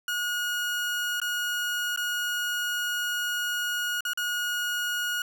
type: tone with dropouts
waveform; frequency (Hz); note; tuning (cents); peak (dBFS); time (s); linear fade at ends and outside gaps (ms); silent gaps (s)
30% pulse; 1444; F#6; -43; -24; 0.08-5.22; 2; 1.201-1.216 / 1.962-1.974 / 4.007-4.051 / 4.134-4.174
effects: none